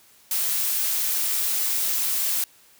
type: noise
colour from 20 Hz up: blue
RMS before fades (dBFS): -24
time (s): 0.31-2.44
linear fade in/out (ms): 2
effects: white hiss -55 dBFS RMS until 2.79 s + high-pass 60 Hz 12 dB/octave